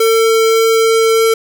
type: tone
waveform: square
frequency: 449.7 Hz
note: A4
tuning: 38 cents sharp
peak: -9 dBFS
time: 0-1.34 s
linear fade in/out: 5 ms
effects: none